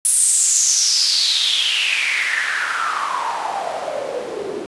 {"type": "noise with band-pass filter sweep", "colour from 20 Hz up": "white", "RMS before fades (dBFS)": -19, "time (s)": [0.05, 4.66], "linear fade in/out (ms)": 0, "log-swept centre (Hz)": [10000, 350], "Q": 6.2, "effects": ["resampled to 24000 Hz"]}